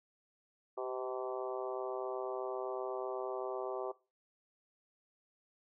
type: harmonic tone with a mistuned harmonic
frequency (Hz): 127.9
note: C3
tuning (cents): -39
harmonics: 3 / 4 / 5 / 6 / 7 / 8 / 9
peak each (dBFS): -40 / -44 / -43 / -46 / -48 / -50 / -47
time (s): 0.77-3.92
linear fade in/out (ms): 10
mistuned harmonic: 3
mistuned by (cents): +22
effects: noise-tail reverb RT60 0.3 s tail -20 dB re dry